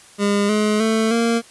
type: tone with pitch steps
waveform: 25% pulse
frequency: 203 / 212.1 / 221.6 / 231.6 Hz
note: G#3 / G#3 / A3 / A#3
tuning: -39 / +37 / +13 / -11 cents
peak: -12 dBFS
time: 0.18-1.42 s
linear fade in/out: 50 ms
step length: 310 ms
effects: white hiss -46 dBFS RMS until 1.5 s + resampled to 24000 Hz